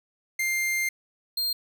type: tone pair in turn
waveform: 45% pulse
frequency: 2100 / 4200 Hz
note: C7 / C8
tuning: +6 / +6 cents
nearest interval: octave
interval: 1200 cents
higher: second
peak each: -24 dBFS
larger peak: neither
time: 0.39-0.89 / 1.37-1.53 s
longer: first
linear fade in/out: 5 ms
effects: none